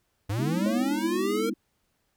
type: linear sweep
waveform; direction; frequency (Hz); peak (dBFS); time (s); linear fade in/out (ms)
square; up; 93.4 to 466.2; -27; 0.29-1.5; 10
type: chord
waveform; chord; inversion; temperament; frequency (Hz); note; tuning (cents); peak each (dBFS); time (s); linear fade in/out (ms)
sine; E major seventh; first; just; 206 / 247.2 / 309 / 329.6; G#3 / B3 / D#4 / E4; -14 / +2 / -12 / 0; -33; 0.38-1.54; 10
type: tone with exponential decay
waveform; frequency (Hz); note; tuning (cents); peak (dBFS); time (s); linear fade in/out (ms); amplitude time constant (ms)
sine; 554.4; C#5; 0; -28; 0.66-1.35; 0; 150
effects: pink hiss -73 dBFS RMS until 2.16 s